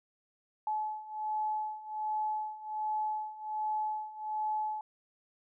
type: beating tone pair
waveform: sine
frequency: 857 / 858.3 Hz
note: A5 / A5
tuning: -46 / -43 cents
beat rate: 1.3 Hz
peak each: -37 / -34 dBFS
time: 0.67-4.81 s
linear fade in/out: 2 ms
effects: none